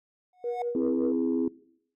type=tone with exponential growth; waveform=triangle; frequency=730 Hz; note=F#5; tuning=24 cents flat; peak=-24 dBFS; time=0.33-0.62 s; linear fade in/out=2 ms; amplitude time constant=63 ms
type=tone with tremolo; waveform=sine; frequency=479.3 Hz; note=A#4; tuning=48 cents sharp; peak=-26 dBFS; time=0.44-1.12 s; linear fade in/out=2 ms; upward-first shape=triangle; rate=5.3 Hz; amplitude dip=85%
type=chord; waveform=sine; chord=C augmented; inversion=none; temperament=equal with one note detuned; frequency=259.4 / 329.6 / 415.3 Hz; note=C4 / E4 / G#4; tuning=-15 / 0 / 0 cents; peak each=-26 / -28 / -30 dBFS; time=0.75-1.48 s; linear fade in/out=2 ms
effects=noise-tail reverb RT60 0.7 s tail -21 dB re dry + tanh soft clip ceiling -17 dBFS